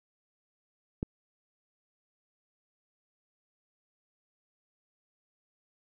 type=click; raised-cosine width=3 ms; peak=-18 dBFS; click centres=1.029 s; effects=none